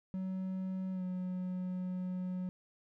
triangle tone with pitch glide, 187.8 to 182.98 Hz, F#3 to F#3, +26 to -19 cents, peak -33 dBFS, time 0.14-2.49 s, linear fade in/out 0 ms, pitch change -45 cents, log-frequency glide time 0.92-1.03 s, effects none

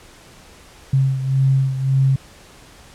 sine beating tone pair, 133.8 / 135.6 Hz, C3 / C#3, +39 / -38 cents, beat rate 1.8 Hz, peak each -15 / -21 dBFS, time 0.93-2.16 s, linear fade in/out 5 ms, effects pink hiss -45 dBFS RMS until 2.94 s + low-pass 10000 Hz 12 dB/octave

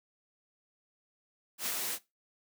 white noise with ADSR envelope, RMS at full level -33 dBFS, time 1.58-1.99 s, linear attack 87 ms, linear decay 43 ms, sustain -2 dB, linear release 57 ms, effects noise-tail reverb RT60 0.2 s tail -17 dB re dry + high-pass 200 Hz 12 dB/octave

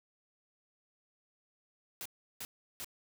white noise bursts, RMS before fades -42 dBFS, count 3, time 2.01-2.845 s, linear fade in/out 0 ms, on 45 ms, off 350 ms, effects none

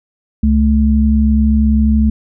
sine tone pair together, 68.4 / 217.2 Hz, C#2 / A3, -23 / -22 cents, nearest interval octave + minor sixth, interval 2001 cents, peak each -11 dBFS, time 0.43-2.1 s, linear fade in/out 5 ms, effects none

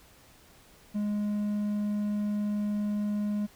triangle tone, 207.7 Hz, G#3, in tune, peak -25 dBFS, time 0.94-3.47 s, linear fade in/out 20 ms, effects pink hiss -57 dBFS RMS until 3.55 s

